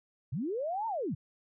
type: linear two-way sweep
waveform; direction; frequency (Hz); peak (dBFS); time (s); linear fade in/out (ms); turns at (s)
sine; up then down; 103.83 to 930 to 103.83; -31; 0.32-1.15; 10; 0.87
effects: none